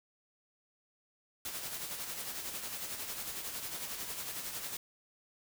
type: noise with tremolo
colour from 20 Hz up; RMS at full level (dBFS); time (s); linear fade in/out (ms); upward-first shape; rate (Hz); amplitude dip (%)
white; -39; 1.45-4.77; 2; sine; 11; 45
effects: none